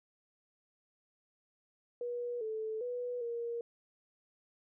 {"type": "tone with pitch steps", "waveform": "sine", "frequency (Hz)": [483.2, 437.9, 490.5, 469.5], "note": ["B4", "A4", "B4", "A#4"], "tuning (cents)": [-38, -8, -12, 12], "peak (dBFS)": -35, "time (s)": [2.01, 3.61], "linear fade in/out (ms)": 2, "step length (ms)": 400, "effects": []}